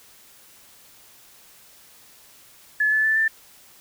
sine tone with pitch steps, 1717 / 1737 / 1757.1 / 1777.5 Hz, A6 / A6 / A6 / A6, -43 / -23 / -3 / +17 cents, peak -17 dBFS, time 2.8-3.28 s, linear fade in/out 5 ms, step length 120 ms, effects white hiss -51 dBFS RMS until 3.8 s

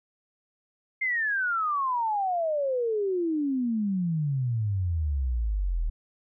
sine exponential sweep, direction down, 2126 to 38 Hz, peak -24 dBFS, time 1.01-5.9 s, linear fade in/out 10 ms, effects none

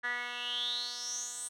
10% pulse tone with band-pass filter sweep, 243.2 Hz, B3, 26 cents flat, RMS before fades -37 dBFS, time 0.03-1.49 s, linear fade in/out 20 ms, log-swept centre 1800 to 8700 Hz, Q 9.4, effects none

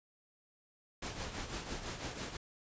pink noise with tremolo, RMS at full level -39 dBFS, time 1.02-2.37 s, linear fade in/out 5 ms, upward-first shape triangle, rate 6 Hz, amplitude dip 65%, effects resampled to 16000 Hz

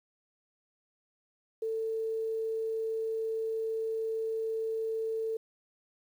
sine tone with quantisation, 445.6 Hz, A4, 22 cents sharp, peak -30 dBFS, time 1.62-5.37 s, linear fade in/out 5 ms, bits 10, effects none

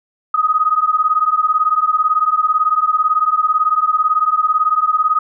sine beating tone pair, 1244.5 / 1262.5 Hz, D#6 / D#6, 0 / +25 cents, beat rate 18 Hz, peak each -15 dBFS, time 0.34-5.19 s, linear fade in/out 5 ms, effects none

